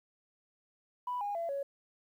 sine tone with pitch steps, 987.8 / 816.4 / 674.7 / 557.6 Hz, B5 / G#5 / E5 / C#5, 0 / -30 / +40 / +10 cents, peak -32 dBFS, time 1.07-1.63 s, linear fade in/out 5 ms, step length 140 ms, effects tanh soft clip ceiling -28 dBFS + 11-bit

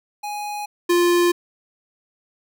square tone pair in turn, 830.6 / 349.2 Hz, G#5 / F4, 0 / 0 cents, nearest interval octave + minor third, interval 1500 cents, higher first, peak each -27 / -15 dBFS, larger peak second, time 0.23-0.66 / 0.89-1.32 s, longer neither, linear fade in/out 10 ms, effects none

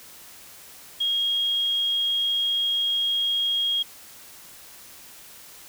sine tone, 3267 Hz, G#7, 29 cents flat, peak -21 dBFS, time 1-3.83 s, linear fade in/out 10 ms, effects white hiss -46 dBFS RMS until 5.68 s

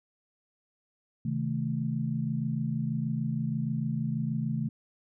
sine chord, A diminished, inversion first, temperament just, 132 / 158.4 / 220 Hz, C3 / Eb3 / A3, +16 / +31 / 0 cents, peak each -32 dBFS, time 1.25-4.69 s, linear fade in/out 5 ms, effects none

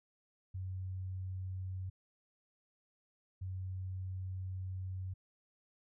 sine tone bursts at uneven times, 93.4 Hz, F#2, 17 cents sharp, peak -38 dBFS, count 2, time 0.54-1.9 / 3.41-5.14 s, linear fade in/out 10 ms, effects none

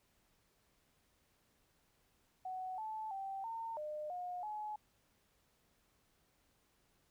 sine tone with pitch steps, 745 / 871 / 778 / 909 / 605 / 718 / 848 Hz, F#5 / A5 / G5 / A#5 / D#5 / F5 / G#5, +12 / -18 / -13 / -44 / -49 / +48 / +36 cents, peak -40 dBFS, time 2.45-4.76 s, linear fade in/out 5 ms, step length 330 ms, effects pink hiss -75 dBFS RMS until 7.1 s

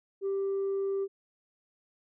sine tone, 392 Hz, G4, in tune, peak -26 dBFS, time 0.21-1.08 s, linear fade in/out 50 ms, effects tanh soft clip ceiling -26 dBFS

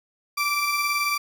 30% pulse tone pair together, 1165.4 / 2349 Hz, D6 / D7, -14 / 0 cents, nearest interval octave, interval 1214 cents, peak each -22 / -23 dBFS, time 0.37-1.18 s, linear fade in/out 10 ms, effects none

